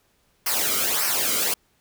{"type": "noise with flanger", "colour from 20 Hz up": "white", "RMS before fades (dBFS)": -23, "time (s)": [0.46, 1.54], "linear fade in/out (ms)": 5, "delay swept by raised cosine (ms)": [0.27, 1.16], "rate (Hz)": 1.7, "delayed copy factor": -0.7, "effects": ["pink hiss -65 dBFS RMS until 1.8 s"]}